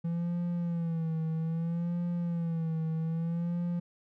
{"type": "tone with vibrato", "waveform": "triangle", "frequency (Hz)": 167, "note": "E3", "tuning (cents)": 23, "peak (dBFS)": -27, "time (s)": [0.04, 3.8], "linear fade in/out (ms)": 10, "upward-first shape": "sine", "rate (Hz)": 0.62, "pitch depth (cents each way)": 70, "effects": []}